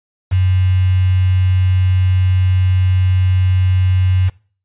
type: tone with quantisation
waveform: sine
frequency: 92.5 Hz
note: F#2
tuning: in tune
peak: -10 dBFS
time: 0.31-4.3 s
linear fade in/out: 20 ms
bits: 5
effects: noise-tail reverb RT60 0.4 s tail -21 dB re dry + resampled to 8000 Hz

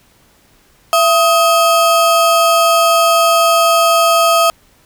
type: ring-modulated tone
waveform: square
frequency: 966 Hz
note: B5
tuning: 39 cents flat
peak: -6 dBFS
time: 0.93-4.5 s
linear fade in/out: 0 ms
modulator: 294 Hz
effects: pink hiss -51 dBFS RMS until 4.85 s

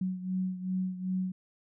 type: beating tone pair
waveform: sine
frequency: 185 / 187.6 Hz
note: F#3 / F#3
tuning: 0 / +24 cents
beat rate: 2.6 Hz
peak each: -31 / -36 dBFS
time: 0.01-1.32 s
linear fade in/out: 5 ms
effects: none

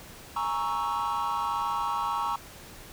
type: chord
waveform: triangle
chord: A# half-diminished seventh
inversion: third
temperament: equal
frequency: 830.6 / 932.3 / 1108.7 / 1318.5 Hz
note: G#5 / A#5 / C#6 / E6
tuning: 0 / 0 / 0 / 0 cents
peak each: -32 / -28 / -28 / -32 dBFS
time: 0.36-2.36 s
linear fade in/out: 5 ms
effects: tanh soft clip ceiling -20 dBFS + pink hiss -47 dBFS RMS until 2.92 s

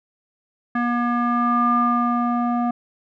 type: tone with low-pass filter sweep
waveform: square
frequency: 240 Hz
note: B3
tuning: 49 cents flat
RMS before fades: -20 dBFS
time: 0.75-2.71 s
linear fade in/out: 5 ms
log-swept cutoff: 1500 to 960 Hz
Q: 7.9
effects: none

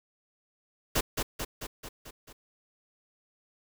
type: noise with echo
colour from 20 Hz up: pink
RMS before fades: -26 dBFS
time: 0.95-1.01 s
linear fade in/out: 10 ms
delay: 220 ms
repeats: 6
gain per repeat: -4 dB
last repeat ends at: 2.33 s
effects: none

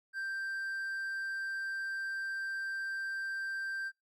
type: tone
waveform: triangle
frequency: 1573 Hz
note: G6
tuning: 6 cents sharp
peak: -33 dBFS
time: 0.13-3.92 s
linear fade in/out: 50 ms
effects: noise-tail reverb RT60 0.2 s tail -26 dB re dry + Opus 48 kbps

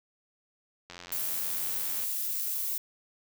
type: click train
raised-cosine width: 0.2 ms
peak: -26 dBFS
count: 101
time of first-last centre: 0.9-2.036 s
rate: 88 Hz
type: noise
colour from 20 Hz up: violet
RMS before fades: -32 dBFS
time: 1.12-2.78 s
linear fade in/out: 2 ms
effects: none

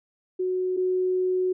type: tone pair in turn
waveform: sine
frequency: 368.6 / 368.6 Hz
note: F#4 / F#4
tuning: -7 / -7 cents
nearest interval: unison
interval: 0 cents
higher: neither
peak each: -23 / -21 dBFS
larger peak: second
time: 0.39-0.77 / 0.77-1.53 s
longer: second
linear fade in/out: 10 ms
effects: none

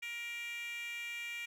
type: tone with high-pass filter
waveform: 10% pulse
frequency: 471.3 Hz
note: A#4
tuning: 19 cents sharp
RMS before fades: -42 dBFS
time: 0.02-1.46 s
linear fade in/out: 10 ms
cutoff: 2300 Hz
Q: 5.3
effects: none

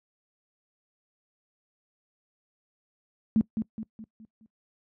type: tone with echo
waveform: sine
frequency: 220 Hz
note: A3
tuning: in tune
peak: -18 dBFS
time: 3.36-3.41 s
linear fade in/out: 0 ms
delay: 210 ms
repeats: 5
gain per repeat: -7 dB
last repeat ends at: 4.46 s
effects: noise-tail reverb RT60 0.1 s tail -22 dB re dry + high-pass 60 Hz 12 dB/octave

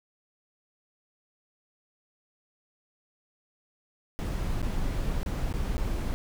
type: noise with dropouts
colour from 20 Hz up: brown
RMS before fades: -29 dBFS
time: 4.19-6.14 s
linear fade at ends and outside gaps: 0 ms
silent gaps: 4.616-4.627 / 5.231-5.261 / 5.527-5.539 / 5.769-5.78 s
effects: none

